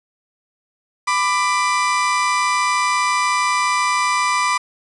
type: tone pair together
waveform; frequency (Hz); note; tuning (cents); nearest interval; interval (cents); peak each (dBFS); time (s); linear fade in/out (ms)
30% pulse; 996.6 / 1184; B5 / D6; +15 / +14; minor third; 299; -16; 1.07-4.58; 10
effects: resampled to 22050 Hz + 7-bit